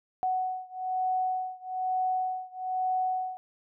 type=beating tone pair; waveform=sine; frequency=743 / 744.1 Hz; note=F#5 / F#5; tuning=+7 / +10 cents; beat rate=1.1 Hz; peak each=-30 / -31 dBFS; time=0.23-3.37 s; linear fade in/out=0 ms; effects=none